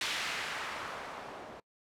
blue noise with low-pass filter sweep, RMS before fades -39 dBFS, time 0.01-1.6 s, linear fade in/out 2 ms, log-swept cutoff 3100 to 590 Hz, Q 0.97, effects noise-tail reverb RT60 0.1 s tail -24 dB re dry

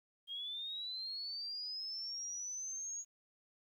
sine linear sweep, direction up, 3208 to 6690 Hz, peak -40 dBFS, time 0.27-3.05 s, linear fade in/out 50 ms, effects 12-bit

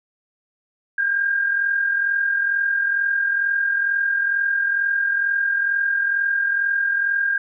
sine tone pair together, 1568 / 1610.2 Hz, G6 / G6, 0 / +46 cents, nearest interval unison, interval 46 cents, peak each -27 / -18 dBFS, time 0.98-7.38 s, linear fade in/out 5 ms, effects none

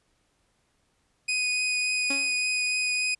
sawtooth tone with vibrato, 2489 Hz, D#7, in tune, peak -21 dBFS, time 1.28-3.15 s, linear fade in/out 10 ms, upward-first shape triangle, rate 3.5 Hz, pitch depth 9 cents each way
sawtooth tone with exponential decay, 276.9 Hz, C#4, 2 cents flat, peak -25 dBFS, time 2.1-2.42 s, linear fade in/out 5 ms, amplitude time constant 68 ms
effects pink hiss -70 dBFS RMS until 3.19 s + resampled to 24000 Hz

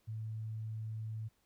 sine tone, 110 Hz, A2, in tune, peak -38 dBFS, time 0.07-1.29 s, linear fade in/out 20 ms, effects pink hiss -75 dBFS RMS until 1.45 s

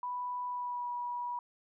sine tone with pitch glide, 987.8 to 970.8 Hz, B5 to B5, 0 to -30 cents, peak -34 dBFS, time 0.03-1.39 s, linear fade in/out 2 ms, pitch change -30 cents, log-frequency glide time 0.47-0.9 s, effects none

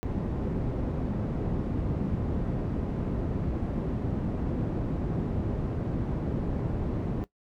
white low-pass noise, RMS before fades -30 dBFS, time 0.03-7.24 s, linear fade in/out 0 ms, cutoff 240 Hz, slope 12 dB/octave, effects noise-tail reverb RT60 0.1 s tail -17 dB re dry

